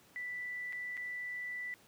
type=tone with dropouts; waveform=sine; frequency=1975.5 Hz; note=B6; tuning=in tune; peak=-38 dBFS; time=0.16-1.74 s; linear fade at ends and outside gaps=0 ms; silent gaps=0.725-0.73 / 0.969-0.975 s; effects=pink hiss -63 dBFS RMS until 1.87 s + high-pass 100 Hz 12 dB/octave